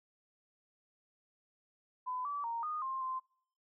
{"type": "tone with pitch steps", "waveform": "sine", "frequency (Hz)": [1007, 1153, 928, 1230, 1057, 1040], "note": ["B5", "D6", "A#5", "D#6", "C6", "C6"], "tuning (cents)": [33, -32, -8, -20, 17, -11], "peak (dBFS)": -35, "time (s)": [2.06, 3.2], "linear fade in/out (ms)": 20, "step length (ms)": 190, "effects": ["noise-tail reverb RT60 0.6 s tail -26 dB re dry"]}